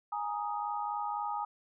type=chord; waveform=sine; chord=Ab suspended second; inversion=none; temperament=just; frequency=830.6 / 934.4 / 1245.9 Hz; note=Ab5 / Bb5 / Eb6; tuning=0 / +4 / +2 cents; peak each=-35 / -38 / -38 dBFS; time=0.12-1.45 s; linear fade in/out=5 ms; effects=none